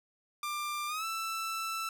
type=tone with pitch glide; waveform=sawtooth; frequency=1189 to 1326.9 Hz; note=D6 to E6; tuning=+21 to +11 cents; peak=-30 dBFS; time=0.43-1.89 s; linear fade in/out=2 ms; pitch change=+190 cents; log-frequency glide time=0.87-1.05 s; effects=none